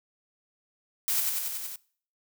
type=noise with echo; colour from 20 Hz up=blue; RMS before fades=-27 dBFS; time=1.08-1.2 s; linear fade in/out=0 ms; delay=93 ms; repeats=6; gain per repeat=-2 dB; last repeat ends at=1.758 s; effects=noise-tail reverb RT60 0.5 s tail -22 dB re dry